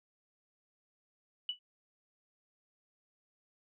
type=tone with exponential decay; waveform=sine; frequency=2958 Hz; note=F#7; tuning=1 cent flat; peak=-29 dBFS; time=1.49-1.59 s; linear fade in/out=2 ms; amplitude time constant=21 ms; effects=none